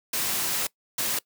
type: noise bursts at uneven times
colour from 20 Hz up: white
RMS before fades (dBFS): -27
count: 2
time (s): 0.13-0.67 / 0.98-1.19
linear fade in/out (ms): 5
effects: noise-tail reverb RT60 0.1 s tail -22 dB re dry + high-pass 100 Hz 12 dB/octave